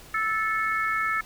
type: harmonic tone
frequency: 437.9 Hz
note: A4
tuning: 8 cents flat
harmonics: 3 / 4 / 5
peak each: -26 / -28 / -30 dBFS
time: 0.14-1.21 s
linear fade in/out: 5 ms
effects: pink hiss -48 dBFS RMS until 1.25 s